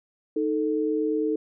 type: tone pair together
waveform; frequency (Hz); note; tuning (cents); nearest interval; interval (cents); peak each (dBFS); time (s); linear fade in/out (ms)
sine; 311.1 / 440; D#4 / A4; 0 / 0; tritone; 600; -25 / -25; 0.36-1.36; 5
effects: none